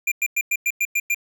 square tone bursts, 2388 Hz, D7, 28 cents sharp, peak -19 dBFS, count 8, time 0.07-1.146 s, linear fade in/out 5 ms, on 47 ms, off 100 ms, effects none

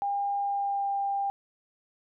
sine tone with pitch glide, 804 to 796.1 Hz, G5 to G5, +44 to +27 cents, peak -26 dBFS, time 0.02-1.3 s, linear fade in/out 0 ms, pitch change -17 cents, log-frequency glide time 0.39-0.93 s, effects none

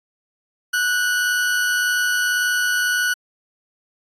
40% pulse tone pair together, 1472.2 / 1574 Hz, F#6 / G6, -9 / +7 cents, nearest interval minor second, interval 116 cents, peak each -17 / -29 dBFS, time 0.73-3.14 s, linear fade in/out 10 ms, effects AAC 48 kbps

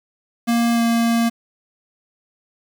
square tone with pitch glide, 234.2 to 231.9 Hz, A#3 to A#3, +8 to -9 cents, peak -16 dBFS, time 0.47-1.3 s, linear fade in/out 20 ms, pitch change -17 cents, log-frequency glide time 0.74-0.81 s, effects 7-bit

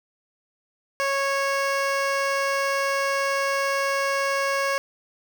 15% pulse tone with notch filter, 551 Hz, C#5, 11 cents flat, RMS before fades -24 dBFS, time 1-4.78 s, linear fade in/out 0 ms, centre 12000 Hz, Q 0.82, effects none

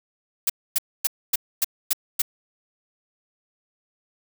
blue noise bursts, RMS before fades -20 dBFS, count 7, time 0.47-2.219 s, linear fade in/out 5 ms, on 27 ms, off 260 ms, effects none

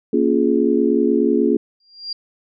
sine chord, Bb minor seventh, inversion none, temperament just, 233.1 / 279.7 / 349.6 / 419.5 Hz, Bb3 / Db4 / F4 / Ab4, 0 / +16 / +2 / +17 cents, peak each -19 dBFS, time 0.13-1.57 s, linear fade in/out 5 ms
sine tone with exponential growth, 4770 Hz, D8, 26 cents sharp, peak -21 dBFS, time 1.8-2.13 s, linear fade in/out 5 ms, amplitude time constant 70 ms
effects none

